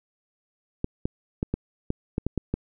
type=clicks; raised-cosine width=3 ms; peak=-12 dBFS; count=9; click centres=0.844 / 1.055 / 1.429 / 1.54 / 1.904 / 2.181 / 2.266 / 2.377 / 2.54 s; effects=none